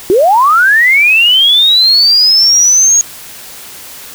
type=linear sweep; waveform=sine; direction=up; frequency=342.3 to 6645 Hz; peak=-4 dBFS; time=0.1-3.01 s; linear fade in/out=0 ms; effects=white hiss -30 dBFS RMS until 4.14 s

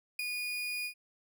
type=tone with ADSR envelope; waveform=35% pulse; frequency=2455 Hz; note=D#7; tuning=24 cents flat; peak=-27 dBFS; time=0.19-0.94 s; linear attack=4 ms; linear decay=7 ms; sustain=-5 dB; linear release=87 ms; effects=none

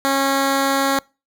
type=tone; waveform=10% pulse; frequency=273.4 Hz; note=C#4; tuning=24 cents flat; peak=-8 dBFS; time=0.05-0.99 s; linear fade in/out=0 ms; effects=noise-tail reverb RT60 0.3 s tail -26 dB re dry

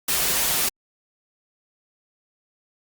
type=noise with comb filter; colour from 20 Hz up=white; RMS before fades=-22 dBFS; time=0.08-0.69 s; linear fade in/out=5 ms; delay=9.1 ms; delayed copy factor=-0.6; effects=Opus 48 kbps

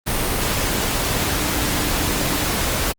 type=tone in noise; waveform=sine; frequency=298.3 Hz; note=D4; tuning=27 cents sharp; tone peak=-30 dBFS; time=1.35-2.53 s; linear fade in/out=20 ms; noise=pink; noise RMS=-21 dBFS; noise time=0.06-2.93 s; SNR=-12 dB; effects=Opus 32 kbps

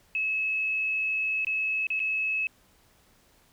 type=tone with dropouts; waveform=sine; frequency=2586 Hz; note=E7; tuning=34 cents flat; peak=-25 dBFS; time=0.15-2.47 s; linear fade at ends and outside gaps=1 ms; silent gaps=1.448-1.469 / 1.869-1.903 / 1.994-2.001 s; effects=pink hiss -62 dBFS RMS until 3.52 s

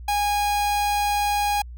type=tone; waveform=45% pulse; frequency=822 Hz; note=G#5; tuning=18 cents flat; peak=-20 dBFS; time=0.08-1.62 s; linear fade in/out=5 ms; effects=added 60 Hz sine -35 dBFS peak until 1.77 s

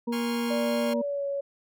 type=harmonic tone; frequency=236.2 Hz; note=A#3; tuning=23 cents sharp; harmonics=1 / 2 / 4; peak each=-27 / -33 / -39 dBFS; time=0.07-1.02 s; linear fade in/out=10 ms
type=chord; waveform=15% pulse; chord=Db major seventh; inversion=second; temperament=equal with one note detuned; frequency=821.5 / 1046.5 / 1108.7 / 1396.9 Hz; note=Ab5 / C6 / Db6 / F6; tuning=-19 / 0 / 0 / 0 cents; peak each=-34 dBFS; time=0.12-0.94 s; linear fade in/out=10 ms
type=tone with pitch glide; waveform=sine; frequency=585 to 559.9 Hz; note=D5 to C#5; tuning=-7 to +17 cents; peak=-27 dBFS; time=0.5-1.41 s; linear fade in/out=10 ms; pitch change=-76 cents; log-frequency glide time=0.83-1.26 s
effects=none

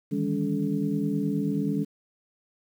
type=tone cluster; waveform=sine; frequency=152.7 / 162.2 / 203.1 / 282.7 / 431.8 Hz; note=D#3 / E3 / G#3 / C#4 / A4; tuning=-32 / -28 / -38 / +34 / -33 cents; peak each=-34 / -32 / -28 / -28 / -36 dBFS; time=0.11-1.85 s; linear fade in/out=20 ms; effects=9-bit

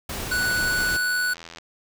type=noise; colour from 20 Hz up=pink; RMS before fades=-31 dBFS; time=0.09-0.97 s; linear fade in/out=5 ms
type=tone; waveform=square; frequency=1480 Hz; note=F#6; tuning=in tune; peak=-22 dBFS; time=0.31-1.34 s; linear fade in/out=10 ms
type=click train; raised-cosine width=0.2 ms; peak=-22 dBFS; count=59; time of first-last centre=0.89-1.585 s; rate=83.5 Hz
effects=none

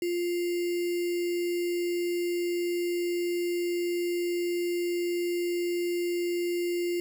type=tone with sample-and-hold; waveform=sine; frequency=349.2 Hz; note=F4; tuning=in tune; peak=-26 dBFS; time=0.02-7 s; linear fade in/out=2 ms; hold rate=2450 Hz; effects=none

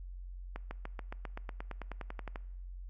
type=accelerating click train; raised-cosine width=0.5 ms; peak=-26 dBFS; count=17; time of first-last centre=0.56-2.358 s; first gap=150 ms; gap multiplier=0.96; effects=noise-tail reverb RT60 0.9 s tail -21 dB re dry + added 45 Hz sine -42 dBFS peak until 2.89 s

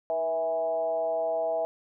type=tone with frequency modulation; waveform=sine; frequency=653 Hz; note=E5; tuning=17 cents flat; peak=-25 dBFS; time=0.1-1.65 s; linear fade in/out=0 ms; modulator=169 Hz; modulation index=0.71; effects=none

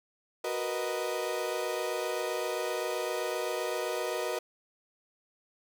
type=chord; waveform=35% pulse; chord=B major seventh; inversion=second; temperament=equal; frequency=370 / 466.2 / 493.9 / 622.3 Hz; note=F#4 / A#4 / B4 / D#5; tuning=0 / 0 / 0 / 0 cents; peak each=-35 / -35 / -35 / -34 dBFS; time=0.44-4.39 s; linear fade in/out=5 ms; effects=none

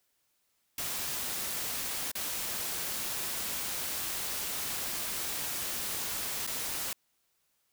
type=noise with dropouts; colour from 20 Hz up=white; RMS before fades=-35 dBFS; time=0.78-6.93 s; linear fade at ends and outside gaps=2 ms; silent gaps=2.116-2.153 / 6.467-6.474 s; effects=white hiss -75 dBFS RMS until 7.72 s

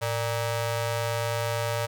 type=ring-modulated tone; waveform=sawtooth; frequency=349.2 Hz; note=F4; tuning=in tune; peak=-19 dBFS; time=0.01-1.87 s; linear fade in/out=20 ms; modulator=239 Hz; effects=none

